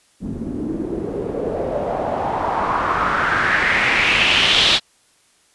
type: noise with low-pass filter sweep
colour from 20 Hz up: white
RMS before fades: -19 dBFS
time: 0.2-4.8 s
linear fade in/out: 50 ms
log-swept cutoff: 220 to 3800 Hz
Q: 3.6
effects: white hiss -57 dBFS RMS until 5.54 s + resampled to 24000 Hz